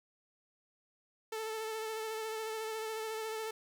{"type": "tone with vibrato", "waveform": "sawtooth", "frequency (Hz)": 440, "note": "A4", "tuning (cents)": 0, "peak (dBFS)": -33, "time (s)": [1.32, 3.51], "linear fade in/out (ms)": 5, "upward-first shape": "sine", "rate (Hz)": 14, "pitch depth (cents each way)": 23, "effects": []}